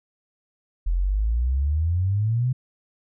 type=exponential sweep; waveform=sine; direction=up; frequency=41.2 to 130.81 Hz; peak=-19 dBFS; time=0.86-2.53 s; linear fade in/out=10 ms; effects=none